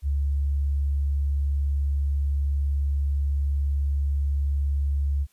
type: tone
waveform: sine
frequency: 70.5 Hz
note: C#2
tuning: 30 cents sharp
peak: -21 dBFS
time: 0.02-5.27 s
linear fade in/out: 50 ms
effects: white hiss -65 dBFS RMS until 5.32 s + resampled to 32000 Hz